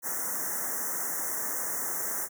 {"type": "band-stop noise", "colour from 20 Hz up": "white", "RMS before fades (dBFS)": -32, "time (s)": [0.02, 2.29], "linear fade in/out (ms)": 50, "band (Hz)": [2000, 5700], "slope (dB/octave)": 96, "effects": ["high-pass 200 Hz 12 dB/octave"]}